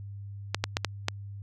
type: clicks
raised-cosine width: 0.2 ms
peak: -8 dBFS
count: 5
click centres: 0.546 / 0.64 / 0.769 / 0.847 / 1.084 s
effects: added 100 Hz sine -38 dBFS peak until 1.42 s